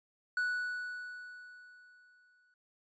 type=tone with exponential decay; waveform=triangle; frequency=1477 Hz; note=F#6; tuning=3 cents flat; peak=-27 dBFS; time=0.37-2.54 s; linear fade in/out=2 ms; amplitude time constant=470 ms; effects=resampled to 16000 Hz